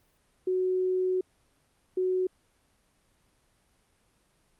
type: tone bursts at uneven times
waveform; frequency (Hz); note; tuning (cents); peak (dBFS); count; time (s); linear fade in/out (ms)
sine; 370; F#4; 0; -24; 2; 0.47-1.21 / 1.97-2.27; 5
effects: pink hiss -68 dBFS RMS until 4.59 s + Opus 32 kbps